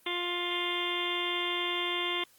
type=harmonic tone; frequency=351.4 Hz; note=F4; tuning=11 cents sharp; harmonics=1 / 2 / 3 / 4 / 5 / 6 / 7 / 8 / 9 / 10; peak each=-36 / -43 / -37 / -47 / -46 / -35 / -45 / -39 / -37 / -36 dBFS; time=0.06-2.24 s; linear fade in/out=5 ms; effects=white hiss -62 dBFS RMS until 2.38 s + Opus 24 kbps